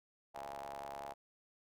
sawtooth ring-modulated tone, 69.7 Hz, C#2, 10 cents sharp, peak -37 dBFS, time 0.34-1.14 s, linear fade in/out 20 ms, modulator 754 Hz, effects none

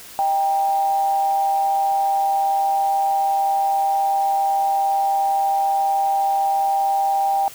sine tone with amplitude modulation, 790 Hz, G5, 13 cents sharp, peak -14 dBFS, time 0.19-7.48 s, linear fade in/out 0 ms, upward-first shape sine, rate 161 Hz, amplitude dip 45%, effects white hiss -40 dBFS RMS until 7.54 s

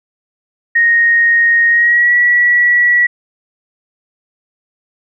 sine tone with pitch glide, 1864.7 to 1938.3 Hz, A#6 to B6, 0 to -33 cents, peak -7 dBFS, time 0.75-3.07 s, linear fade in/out 10 ms, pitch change +67 cents, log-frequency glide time 1.69-2.14 s, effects none

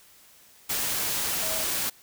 sine tone in noise, 640 Hz, D#5, 49 cents sharp, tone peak -36 dBFS, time 1.42-1.64 s, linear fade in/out 10 ms, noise white, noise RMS -28 dBFS, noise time 0.69-1.9 s, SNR -11 dB, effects white hiss -55 dBFS RMS until 2.02 s

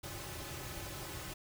pink noise with comb filter, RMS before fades -44 dBFS, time 0.03-1.34 s, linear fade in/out 10 ms, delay 4.3 ms, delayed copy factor -0.75, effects none

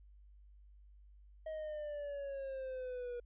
triangle exponential sweep, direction down, 634 to 480 Hz, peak -38 dBFS, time 1.46-3.2 s, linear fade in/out 5 ms, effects added 50 Hz sine -57 dBFS peak until 3.25 s + resampled to 8000 Hz

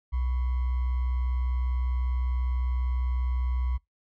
sine tone with sample-and-hold, 62.6 Hz, B1, 24 cents sharp, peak -24 dBFS, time 0.12-3.78 s, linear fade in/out 20 ms, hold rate 1050 Hz, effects noise-tail reverb RT60 0.2 s tail -26 dB re dry + low-pass 2000 Hz 12 dB/octave

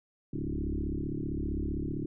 sine tone with frequency modulation, 124.5 Hz, B2, 14 cents sharp, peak -30 dBFS, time 0.33-2.06 s, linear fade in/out 5 ms, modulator 35.4 Hz, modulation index 6.3, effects none

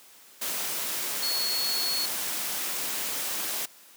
sine tone in noise, 4358 Hz, C#8, 30 cents flat, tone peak -27 dBFS, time 1.22-2.06 s, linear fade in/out 10 ms, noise white, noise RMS -31 dBFS, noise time 0.41-3.66 s, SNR +1 dB, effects white hiss -53 dBFS RMS until 3.96 s + high-pass 200 Hz 12 dB/octave

